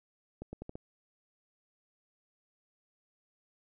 accelerating click train, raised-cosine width 2 ms, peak -28 dBFS, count 5, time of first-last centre 0.42-0.755 s, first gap 110 ms, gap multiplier 0.82, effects none

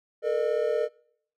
triangle tone cluster, 439.7 / 476.7 / 607 Hz, A4 / A#4 / D#5, -1 / +39 / -43 cents, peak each -26 dBFS, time 0.22-0.89 s, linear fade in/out 50 ms, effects noise-tail reverb RT60 0.6 s tail -24 dB re dry

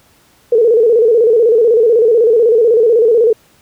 sine tone with vibrato, 456.8 Hz, A#4, 35 cents flat, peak -6 dBFS, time 0.52-3.33 s, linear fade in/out 5 ms, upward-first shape square, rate 16 Hz, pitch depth 84 cents each way, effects pink hiss -50 dBFS RMS until 3.61 s + high-pass 60 Hz 12 dB/octave

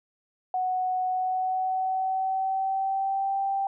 sine tone with pitch glide, 740 to 784 Hz, F#5 to G5, 0 to 0 cents, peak -24 dBFS, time 0.54-3.67 s, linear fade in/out 2 ms, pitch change +100 cents, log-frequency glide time 1.08-3.38 s, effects none

